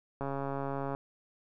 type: click train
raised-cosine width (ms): 1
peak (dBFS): -22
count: 103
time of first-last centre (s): 0.21-0.949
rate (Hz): 138
effects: none

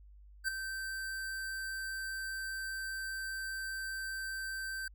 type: tone with ADSR envelope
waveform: square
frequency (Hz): 1555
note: G6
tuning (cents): -14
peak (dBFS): -29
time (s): 0.44-4.88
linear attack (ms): 41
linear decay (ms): 7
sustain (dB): -9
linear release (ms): 4
effects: added 50 Hz sine -53 dBFS peak until 4.94 s

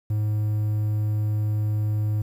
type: tone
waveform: triangle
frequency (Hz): 106.2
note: G#2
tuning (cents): +39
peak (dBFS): -19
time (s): 0.1-2.22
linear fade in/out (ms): 5
effects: 9-bit

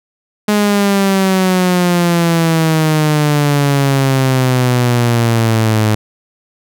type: exponential sweep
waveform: sawtooth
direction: down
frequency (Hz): 210 to 106.9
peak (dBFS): -6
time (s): 0.48-5.95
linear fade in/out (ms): 5
effects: none

